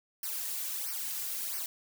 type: noise with flanger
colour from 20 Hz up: blue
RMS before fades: -36 dBFS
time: 0.23-1.66 s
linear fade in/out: 2 ms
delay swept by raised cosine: 0.27 to 3.17 ms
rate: 1.5 Hz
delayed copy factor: -0.95
effects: none